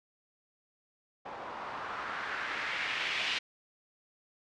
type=noise with low-pass filter sweep; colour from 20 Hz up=blue; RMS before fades=-36 dBFS; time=1.25-3.39 s; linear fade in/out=10 ms; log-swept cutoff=790 to 3000 Hz; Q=1.9; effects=low-pass 5000 Hz 12 dB/octave